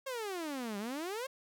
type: exponential two-way sweep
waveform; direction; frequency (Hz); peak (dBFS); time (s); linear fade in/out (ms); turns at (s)
sawtooth; down then up; 551 to 196 to 551; -33; 0.06-1.27; 10; 0.78
effects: none